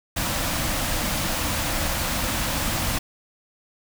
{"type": "band-stop noise", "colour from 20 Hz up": "pink", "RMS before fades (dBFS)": -25, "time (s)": [0.16, 2.99], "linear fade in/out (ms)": 10, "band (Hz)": [340, 490], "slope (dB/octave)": 96, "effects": []}